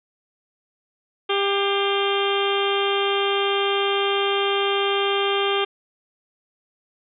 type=harmonic tone with a mistuned harmonic; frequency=397.7 Hz; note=G4; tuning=25 cents sharp; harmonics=1 / 2 / 3 / 4 / 5 / 6 / 7 / 8 / 9; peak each=-22 / -28 / -27 / -32 / -35 / -33 / -31 / -27 / -33 dBFS; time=1.29-5.65 s; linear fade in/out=10 ms; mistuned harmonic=5; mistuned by=+74 cents; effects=none